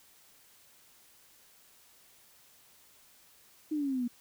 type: exponential sweep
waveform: sine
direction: down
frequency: 313.2 to 235.9 Hz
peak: -29 dBFS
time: 3.71-4.08 s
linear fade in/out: 10 ms
effects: white hiss -61 dBFS RMS until 4.2 s